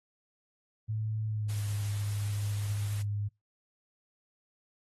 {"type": "tone with pitch glide", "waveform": "sine", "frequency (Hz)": [108.8, 102.87], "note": ["A2", "G#2"], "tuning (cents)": [-19, -16], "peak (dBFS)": -30, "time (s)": [0.88, 3.29], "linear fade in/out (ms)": 20, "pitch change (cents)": -97, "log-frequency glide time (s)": [1.26, 1.66]}
{"type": "noise", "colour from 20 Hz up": "white", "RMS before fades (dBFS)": -46, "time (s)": [1.48, 3.03], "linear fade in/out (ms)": 20}
{"effects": ["noise-tail reverb RT60 0.2 s tail -24 dB re dry", "AAC 32 kbps"]}